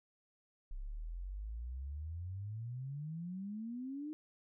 sine exponential sweep, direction up, 32.13 to 311.1 Hz, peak -40 dBFS, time 0.71-4.13 s, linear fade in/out 0 ms, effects none

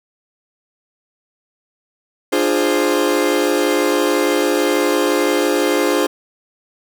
40% pulse chord, D half-diminished seventh, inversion none, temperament equal with one note detuned, 297.4 / 349.2 / 415.3 / 523.3 Hz, D4 / F4 / Ab4 / C5, +22 / 0 / 0 / 0 cents, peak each -19 dBFS, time 2.32-6.07 s, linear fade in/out 10 ms, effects none

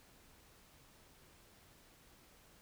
silence, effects pink hiss -64 dBFS RMS until 2.61 s

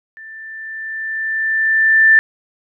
sine tone with level ramp, 1774 Hz, A6, 14 cents sharp, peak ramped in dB -33 to -5 dBFS, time 0.17-2.19 s, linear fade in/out 0 ms, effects none

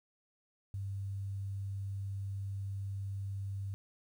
sine tone with quantisation, 98.4 Hz, G2, 7 cents sharp, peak -36 dBFS, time 0.74-3.74 s, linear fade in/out 0 ms, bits 11, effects none

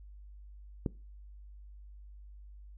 click, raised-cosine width 3 ms, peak -18 dBFS, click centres 0.862 s, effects noise-tail reverb RT60 0.3 s tail -20 dB re dry + added 50 Hz sine -48 dBFS peak until 2.77 s

